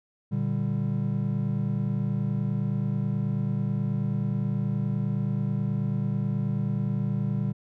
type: chord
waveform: triangle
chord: G minor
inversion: first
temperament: just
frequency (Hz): 117.6 / 147 / 196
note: Bb2 / D3 / G3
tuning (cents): +16 / +2 / 0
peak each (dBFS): -27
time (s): 0.31-7.53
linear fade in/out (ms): 20
effects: none